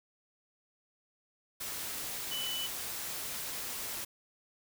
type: tone in noise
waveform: sine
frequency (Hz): 2985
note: F#7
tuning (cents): +15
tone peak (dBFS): -35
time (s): 2.31-2.67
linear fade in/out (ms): 10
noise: white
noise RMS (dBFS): -39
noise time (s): 1.6-4.05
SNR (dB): +1
effects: none